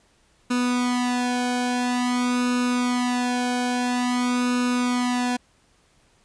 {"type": "tone with flanger", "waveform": "sawtooth", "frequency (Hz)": 246.9, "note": "B3", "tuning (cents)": 0, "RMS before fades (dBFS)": -23, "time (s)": [0.5, 5.37], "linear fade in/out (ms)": 10, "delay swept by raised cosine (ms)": [0.76, 1.28], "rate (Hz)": 0.49, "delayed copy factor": 1, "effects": ["pink hiss -61 dBFS RMS until 6.24 s", "resampled to 22050 Hz"]}